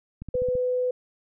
click train, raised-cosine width 5 ms, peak -24 dBFS, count 6, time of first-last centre 0.22-0.553 s, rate 15 Hz
sine tone, 501 Hz, B4, 25 cents sharp, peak -22 dBFS, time 0.34-0.91 s, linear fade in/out 5 ms
effects none

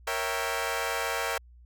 15% pulse chord, A# diminished seventh, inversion none, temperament equal, 466.2 / 554.4 / 659.3 / 784 Hz, A#4 / C#5 / E5 / G5, 0 / 0 / 0 / 0 cents, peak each -27 / -28 / -28 / -28 dBFS, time 0.07-1.38 s, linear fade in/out 5 ms, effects added 60 Hz sine -50 dBFS peak until 1.65 s

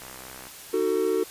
click train, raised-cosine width 0.5 ms, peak -27 dBFS, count 30, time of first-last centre 0.02-0.47 s, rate 64.5 Hz
triangle chord, D# diminished, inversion none, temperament just, 311.1 / 373.4 / 448 Hz, D#4 / F#4 / A4, 0 / +16 / +31 cents, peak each -28 / -23 / -23 dBFS, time 0.73-1.24 s, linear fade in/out 10 ms
effects white hiss -43 dBFS RMS until 1.3 s + resampled to 32000 Hz

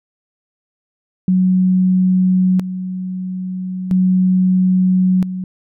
sine tone with tremolo, 184.9 Hz, F#3, 1 cent flat, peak -10 dBFS, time 1.28-5.44 s, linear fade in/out 2 ms, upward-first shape square, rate 0.38 Hz, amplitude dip 70%, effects none

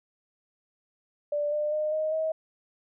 sine tone with pitch steps, 587.3 / 598.9 / 610.8 / 622.9 / 635.3 Hz, D5 / D5 / D#5 / D#5 / D#5, 0 / +34 / -32 / +2 / +36 cents, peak -25 dBFS, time 1.32-2.32 s, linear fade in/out 5 ms, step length 200 ms, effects none

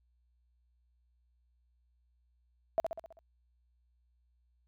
sine tone with echo, 659.3 Hz, E5, in tune, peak -24 dBFS, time 2.78-2.8 s, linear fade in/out 0 ms, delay 65 ms, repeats 6, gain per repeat -5 dB, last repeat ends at 3.19 s, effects added 60 Hz sine -69 dBFS peak until 4.67 s

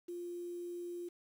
sine tone with quantisation, 349.2 Hz, F4, in tune, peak -40 dBFS, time 0.08-1.09 s, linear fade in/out 10 ms, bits 10, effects none

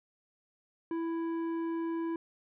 triangle tone with tanh clipping, 331 Hz, E4, 7 cents sharp, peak -33 dBFS, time 0.91-2.16 s, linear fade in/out 2 ms, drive 14 dB, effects none

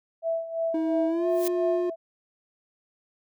sine tone with tremolo, 659.3 Hz, E5, in tune, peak -23 dBFS, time 0.22-1.96 s, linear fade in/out 50 ms, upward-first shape sine, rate 2.9 Hz, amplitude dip 75%
triangle tone with pitch glide, 320.3 to 355.4 Hz, E4 to F4, -50 to +30 cents, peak -22 dBFS, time 0.74-1.9 s, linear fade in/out 5 ms, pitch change +180 cents, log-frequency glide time 1.07-1.27 s
blue noise with exponential growth, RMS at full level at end -29 dBFS, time 1.28-1.48 s, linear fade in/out 5 ms, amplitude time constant 43 ms
effects none

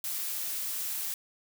blue noise, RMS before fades -34 dBFS, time 0.04-1.14 s, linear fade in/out 2 ms, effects none

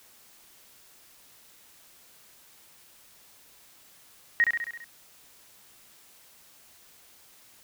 sine tone with echo, 1878 Hz, A#6, 12 cents sharp, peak -17 dBFS, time 4.4-4.44 s, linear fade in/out 0 ms, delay 67 ms, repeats 6, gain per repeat -4 dB, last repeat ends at 4.842 s, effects white hiss -56 dBFS RMS until 7.63 s

